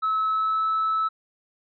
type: tone with pitch glide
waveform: triangle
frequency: 1296 to 1305.8 Hz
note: E6 to E6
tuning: -30 to -17 cents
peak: -18 dBFS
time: 0.02-1.09 s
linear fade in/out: 20 ms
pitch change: +13 cents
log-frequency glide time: 0.27-0.66 s
effects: tanh soft clip ceiling -17 dBFS + resampled to 11025 Hz